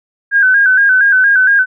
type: tone with vibrato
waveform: sine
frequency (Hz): 1568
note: G6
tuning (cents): 0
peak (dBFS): -6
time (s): 0.31-1.66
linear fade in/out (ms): 50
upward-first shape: square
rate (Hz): 4.3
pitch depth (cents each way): 60
effects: none